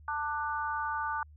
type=harmonic tone; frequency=296.3 Hz; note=D4; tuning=15 cents sharp; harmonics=3 / 4 / 5; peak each=-34 / -35 / -36 dBFS; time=0.08-1.23 s; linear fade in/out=2 ms; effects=added 75 Hz sine -51 dBFS peak until 1.36 s